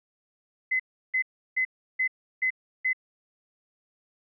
sine tone bursts, 2036 Hz, C7, 48 cents flat, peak -22 dBFS, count 6, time 0.71-2.932 s, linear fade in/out 10 ms, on 87 ms, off 340 ms, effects none

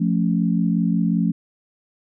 sine chord, F augmented, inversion none, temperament equal, 174.61 / 220 / 277.2 Hz, F3 / A3 / C#4, 0 / 0 / 0 cents, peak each -19 / -21 / -25 dBFS, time 0-1.32 s, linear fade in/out 10 ms, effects none

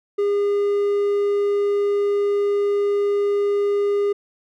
triangle tone, 406.4 Hz, G#4, 38 cents flat, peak -15 dBFS, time 0.18-4.13 s, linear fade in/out 10 ms, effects none

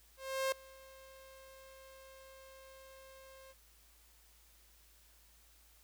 sawtooth tone with ADSR envelope, 532 Hz, C5, 29 cents sharp, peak -27 dBFS, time 0.17-3.54 s, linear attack 350 ms, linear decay 3 ms, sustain -24 dB, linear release 33 ms, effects added 55 Hz sine -66 dBFS peak until 5.83 s + white hiss -66 dBFS RMS until 5.83 s

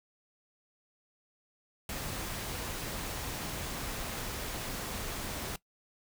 pink noise, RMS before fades -38 dBFS, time 1.89-5.56 s, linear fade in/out 2 ms, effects noise-tail reverb RT60 0.1 s tail -19 dB re dry

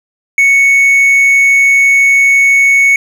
triangle tone, 2217 Hz, C#7, in tune, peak -3 dBFS, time 0.38-2.96 s, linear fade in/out 2 ms, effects none

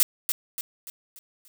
blue noise with echo, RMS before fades -18 dBFS, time 0-0.03 s, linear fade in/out 0 ms, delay 290 ms, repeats 5, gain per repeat -7 dB, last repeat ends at 1.48 s, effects none

